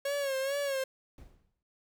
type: tone with vibrato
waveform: 45% pulse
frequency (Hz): 550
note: C#5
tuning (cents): -14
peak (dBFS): -30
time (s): 0.05-0.84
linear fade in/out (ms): 5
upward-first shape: sine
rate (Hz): 2.3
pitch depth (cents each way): 70
type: noise with exponential decay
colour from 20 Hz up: brown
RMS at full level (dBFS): -47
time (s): 1.18-1.63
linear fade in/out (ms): 1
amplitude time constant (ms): 97
effects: none